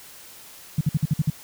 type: tone bursts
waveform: sine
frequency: 151.8 Hz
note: D#3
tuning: 42 cents flat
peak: -16 dBFS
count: 7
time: 0.78-1.301 s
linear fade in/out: 5 ms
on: 29 ms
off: 53 ms
effects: white hiss -45 dBFS RMS until 1.43 s